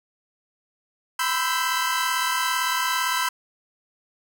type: chord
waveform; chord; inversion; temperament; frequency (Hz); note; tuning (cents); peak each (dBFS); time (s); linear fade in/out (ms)
sawtooth; C major seventh; third; equal with one note detuned; 987.8 / 1025.6 / 1318.5 / 1568; B5 / C6 / E6 / G6; 0 / -35 / 0 / 0; -24; 1.19-3.29; 5
effects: none